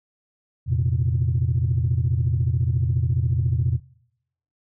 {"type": "chord", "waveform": "sine", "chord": "F suspended fourth", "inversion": "none", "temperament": "equal with one note detuned", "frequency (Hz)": [86.2, 116.54, 130.81], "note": ["F2", "Bb2", "C3"], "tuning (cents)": [-22, 0, 0], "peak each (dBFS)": -22, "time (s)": [0.66, 3.8], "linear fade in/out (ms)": 50, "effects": ["noise-tail reverb RT60 0.8 s tail -23 dB re dry", "tanh soft clip ceiling -12 dBFS"]}